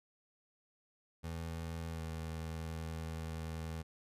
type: tone with pitch glide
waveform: 25% pulse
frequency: 82.41 to 80.85 Hz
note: E2 to E2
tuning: 0 to -33 cents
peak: -36 dBFS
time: 1.23-3.83 s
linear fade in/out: 20 ms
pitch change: -33 cents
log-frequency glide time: 1.87-2.03 s
effects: resampled to 32000 Hz